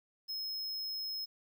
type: tone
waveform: square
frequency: 5160 Hz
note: E8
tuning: 38 cents flat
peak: -37 dBFS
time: 0.28-1.26 s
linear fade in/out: 20 ms
effects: 11-bit